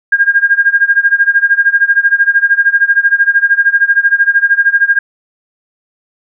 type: tone with tremolo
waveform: sine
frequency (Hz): 1617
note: G#6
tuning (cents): -47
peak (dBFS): -3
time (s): 0.12-4.99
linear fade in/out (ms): 5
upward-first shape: sine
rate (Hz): 13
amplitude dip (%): 90
effects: none